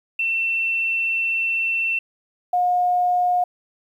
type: tone pair in turn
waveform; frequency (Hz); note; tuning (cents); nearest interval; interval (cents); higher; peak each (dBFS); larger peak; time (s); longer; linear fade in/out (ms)
sine; 2692 / 717.6; E7 / F5; +36 / +47; octave + major seventh; 2289; first; -19 / -16; second; 0.19-1.99 / 2.53-3.44; first; 5
effects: 9-bit